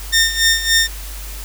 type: tone with tremolo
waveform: 15% pulse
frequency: 1820 Hz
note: A#6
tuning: 42 cents flat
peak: -4 dBFS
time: 0.12-0.88 s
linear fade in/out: 20 ms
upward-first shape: sine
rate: 3.5 Hz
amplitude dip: 75%
effects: added 50 Hz sine -28 dBFS peak until 1.44 s + white hiss -34 dBFS RMS until 1.44 s